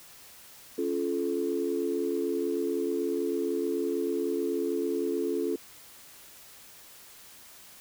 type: chord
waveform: sine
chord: Db augmented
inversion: none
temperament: just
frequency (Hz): 277.2 / 346.5 / 433.1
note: Db4 / F4 / A4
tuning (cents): 0 / -14 / -27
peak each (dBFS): -32 / -30 / -30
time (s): 0.78-5.56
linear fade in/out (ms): 5
effects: tanh soft clip ceiling -17 dBFS + white hiss -51 dBFS RMS until 7.8 s